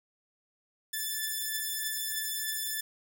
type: beating tone pair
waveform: 5% pulse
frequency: 1748 / 1751.2 Hz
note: A6 / A6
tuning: -12 / -9 cents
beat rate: 3.2 Hz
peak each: -27 / -22 dBFS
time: 0.93-2.81 s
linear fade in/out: 10 ms
effects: none